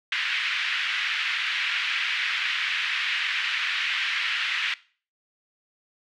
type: band-pass noise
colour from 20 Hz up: white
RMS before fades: -27 dBFS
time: 0.12-4.74 s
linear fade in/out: 2 ms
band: 1600 to 3000 Hz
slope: 24 dB/octave
effects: noise-tail reverb RT60 0.4 s tail -19 dB re dry